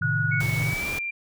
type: chord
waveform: sine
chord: A diminished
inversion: none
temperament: equal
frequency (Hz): 110 / 130.81 / 155.56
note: A2 / C3 / Eb3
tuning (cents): 0 / 0 / 0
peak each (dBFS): -28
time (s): 0.01-0.74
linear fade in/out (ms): 10
type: tone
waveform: sine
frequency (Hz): 1457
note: F#6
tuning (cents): -27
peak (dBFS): -24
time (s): 0.02-0.41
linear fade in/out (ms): 2
type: tone with pitch glide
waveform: sine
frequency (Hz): 2217 to 2376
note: C#7 to D7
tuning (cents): 0 to +20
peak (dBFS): -27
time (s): 0.31-1.11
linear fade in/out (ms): 10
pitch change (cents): +120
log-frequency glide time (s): 0.6-0.91
type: noise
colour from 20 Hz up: pink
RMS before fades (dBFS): -34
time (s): 0.4-0.99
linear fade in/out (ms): 5
effects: none